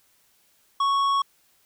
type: tone with tanh clipping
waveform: sine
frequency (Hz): 1108.7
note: C#6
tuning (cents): 0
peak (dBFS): -21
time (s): 0.8-1.22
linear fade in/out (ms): 5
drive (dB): 10
effects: white hiss -63 dBFS RMS until 1.65 s